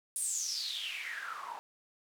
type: noise with band-pass filter sweep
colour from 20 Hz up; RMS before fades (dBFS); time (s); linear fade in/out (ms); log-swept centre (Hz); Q
white; -38; 0.16-1.59; 0; 9800 to 830; 9.1
effects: none